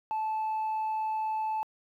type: tone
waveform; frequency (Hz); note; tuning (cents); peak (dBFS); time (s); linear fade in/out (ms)
sine; 872; A5; -16; -26; 0.11-1.63; 0
effects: tanh soft clip ceiling -27 dBFS + 11-bit